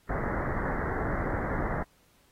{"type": "low-pass noise", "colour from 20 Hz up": "pink", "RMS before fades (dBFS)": -31, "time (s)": [0.09, 1.83], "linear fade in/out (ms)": 5, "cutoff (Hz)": 2000, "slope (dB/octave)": 96, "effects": ["pink hiss -65 dBFS RMS until 2.31 s", "AAC 48 kbps"]}